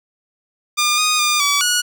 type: tone with pitch steps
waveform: 10% pulse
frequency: 1205 / 1237 / 1207 / 1144 / 1456 Hz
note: D6 / D#6 / D6 / D6 / F#6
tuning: +44 / -10 / +47 / -46 / -28 cents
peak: -6 dBFS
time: 0.77-1.82 s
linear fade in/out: 20 ms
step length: 210 ms
effects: none